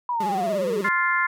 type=linear sweep; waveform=sine; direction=down; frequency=995 to 388.6 Hz; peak=-22 dBFS; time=0.09-0.81 s; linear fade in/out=2 ms
type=tone with vibrato; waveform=25% pulse; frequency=193.7 Hz; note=G3; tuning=20 cents flat; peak=-25 dBFS; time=0.2-0.89 s; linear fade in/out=5 ms; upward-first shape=sine; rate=17 Hz; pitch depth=130 cents each way
type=harmonic tone; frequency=349.2 Hz; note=F4; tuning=in tune; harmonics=3 / 4 / 5 / 6; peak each=-24 / -25 / -24 / -26 dBFS; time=0.84-1.27 s; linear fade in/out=10 ms
effects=none